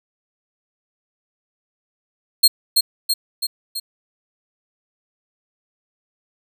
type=tone with echo; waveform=sawtooth; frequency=4234 Hz; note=C8; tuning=20 cents sharp; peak=-5 dBFS; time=2.43-2.48 s; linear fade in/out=10 ms; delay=330 ms; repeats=4; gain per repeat=-4 dB; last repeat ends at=3.8 s; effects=none